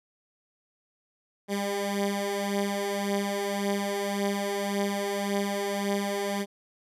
15% pulse beating tone pair, 199.3 / 201.1 Hz, G3 / G3, +29 / +44 cents, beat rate 1.8 Hz, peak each -26 / -22 dBFS, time 1.48-6.46 s, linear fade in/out 50 ms, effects resampled to 32000 Hz

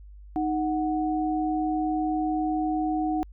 sine tone pair together, 311.1 / 738.9 Hz, D#4 / F#5, 0 / -3 cents, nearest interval octave + minor third, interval 1497 cents, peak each -25 / -28 dBFS, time 0.36-3.23 s, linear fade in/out 0 ms, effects added 50 Hz sine -43 dBFS peak until 3.32 s

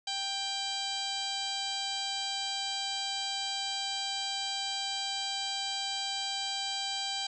harmonic tone, 788 Hz, G5, 9 cents sharp, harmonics 1 / 2 / 3 / 4 / 5 / 6 / 7 / 8 / 9 / 10, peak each -39 / -46 / -45 / -37 / -38 / -39 / -50 / -49 / -48 / -46 dBFS, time 0.07-7.27 s, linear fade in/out 5 ms, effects none

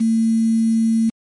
sine tone with quantisation, 225 Hz, A3, 39 cents sharp, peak -13 dBFS, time 0-1.1 s, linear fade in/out 10 ms, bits 6, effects MP3 48 kbps

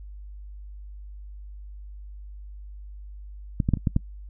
clicks, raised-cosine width 5 ms, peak -10 / -10 / -7 / -20 / -9 / -8 dBFS, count 6, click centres 3.602 / 3.689 / 3.737 / 3.772 / 3.872 / 3.964 s, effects noise-tail reverb RT60 0.1 s tail -23 dB re dry + added 50 Hz sine -38 dBFS peak until 4.29 s

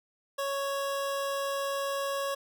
25% pulse tone, 554.4 Hz, C#5, in tune, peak -26 dBFS, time 0.38-2.35 s, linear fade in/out 10 ms, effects none

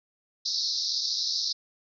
white band-pass noise, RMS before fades -29 dBFS, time 0.45-1.53 s, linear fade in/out 10 ms, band 3900 to 5600 Hz, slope 96 dB/octave, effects none

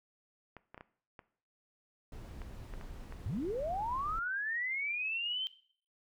clicks, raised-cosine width 0.5 ms, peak -33 dBFS, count 9, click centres 0.567 / 0.745 / 0.778 / 0.809 / 1.192 / 2.418 / 2.738 / 2.812 / 3.124 s
brown noise, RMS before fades -46 dBFS, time 2.12-4.19 s, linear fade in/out 2 ms
sine linear sweep, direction up, 74.3 to 3136 Hz, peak -33 dBFS, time 3.26-5.47 s, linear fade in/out 0 ms
effects noise-tail reverb RT60 0.5 s tail -17 dB re dry

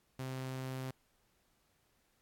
sawtooth tone, 130.7 Hz, C3, 1 cent flat, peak -35 dBFS, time 0.19-0.91 s, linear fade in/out 5 ms, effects pink hiss -75 dBFS RMS until 2.21 s + AAC 64 kbps

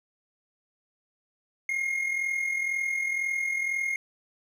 triangle tone with amplitude modulation, 2141 Hz, C7, 39 cents sharp, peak -22 dBFS, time 1.69-3.96 s, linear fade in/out 2 ms, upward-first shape sine, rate 42 Hz, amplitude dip 55%, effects none

